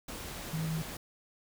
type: tone in noise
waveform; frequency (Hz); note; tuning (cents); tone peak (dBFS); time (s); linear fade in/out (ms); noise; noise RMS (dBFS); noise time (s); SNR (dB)
sine; 160; D#3; +49; -31; 0.53-0.82; 5; pink; -42; 0.08-0.97; +8
effects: none